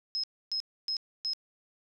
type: tone bursts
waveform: sine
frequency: 5140 Hz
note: E8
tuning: 45 cents flat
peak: -29 dBFS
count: 4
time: 0.15-1.334 s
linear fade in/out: 0 ms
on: 86 ms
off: 280 ms
effects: none